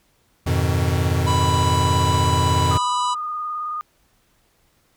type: chord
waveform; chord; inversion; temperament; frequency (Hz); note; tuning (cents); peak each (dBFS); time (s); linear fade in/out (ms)
square; F half-diminished seventh; none; equal with one note detuned; 87.31 / 103.83 / 125.19 / 155.56; F2 / Ab2 / Cb3 / Eb3; 0 / 0 / +24 / 0; -21 / -26 / -24 / -27; 0.46-2.78; 10
type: harmonic tone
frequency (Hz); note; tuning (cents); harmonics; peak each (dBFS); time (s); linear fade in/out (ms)
987.8; B5; 0; 1 / 3 / 4 / 5 / 6 / 7 / 8 / 9 / 10; -20 / -33 / -32 / -41 / -43 / -38 / -38 / -44 / -47; 1.26-3.15; 20
type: tone with vibrato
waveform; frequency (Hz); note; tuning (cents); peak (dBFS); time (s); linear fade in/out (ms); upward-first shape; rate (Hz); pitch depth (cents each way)
sine; 1226; D#6; -26; -24; 2.71-3.81; 0; square; 19; 20
effects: pink hiss -62 dBFS RMS until 4.96 s